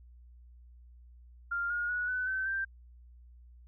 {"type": "tone with pitch steps", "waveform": "sine", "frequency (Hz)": [1396.9, 1430.4, 1464.7, 1499.8, 1535.7, 1572.5], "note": ["F6", "F6", "F#6", "F#6", "G6", "G6"], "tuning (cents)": [0, 41, -18, 23, -36, 5], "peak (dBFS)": -30, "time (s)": [1.51, 2.65], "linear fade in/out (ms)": 10, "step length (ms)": 190, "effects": ["added 60 Hz sine -52 dBFS peak until 3.67 s"]}